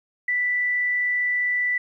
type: tone with frequency modulation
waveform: sine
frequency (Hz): 1975.5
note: B6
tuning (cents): 0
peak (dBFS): -20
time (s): 0.28-1.78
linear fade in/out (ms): 5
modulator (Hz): 35.1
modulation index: 0.22
effects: 10-bit